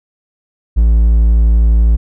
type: tone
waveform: triangle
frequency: 56 Hz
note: A1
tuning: 31 cents sharp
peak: -4 dBFS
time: 0.76-1.97 s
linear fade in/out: 20 ms
effects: none